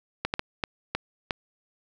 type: clicks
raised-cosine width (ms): 0.3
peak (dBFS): -10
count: 6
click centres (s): 0.25 / 0.339 / 0.394 / 0.638 / 0.95 / 1.308
effects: none